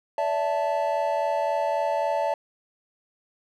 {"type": "chord", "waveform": "triangle", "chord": "D suspended second", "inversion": "none", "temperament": "equal with one note detuned", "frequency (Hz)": [575.6, 659.3, 880], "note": ["D5", "E5", "A5"], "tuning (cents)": [-35, 0, 0], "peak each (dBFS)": -25, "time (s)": [0.18, 2.34], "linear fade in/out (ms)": 2, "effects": []}